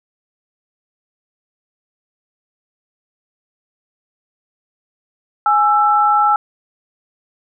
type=tone pair together; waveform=sine; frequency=833.8 / 1329 Hz; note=G#5 / E6; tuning=+7 / +14 cents; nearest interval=minor sixth; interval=807 cents; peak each=-13 dBFS; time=5.46-6.36 s; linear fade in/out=2 ms; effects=none